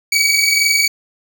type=tone pair together; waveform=20% pulse; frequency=2260 / 2282 Hz; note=C#7 / C#7; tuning=+33 / +50 cents; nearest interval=unison; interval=17 cents; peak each=-10 dBFS; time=0.12-0.88 s; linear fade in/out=5 ms; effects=none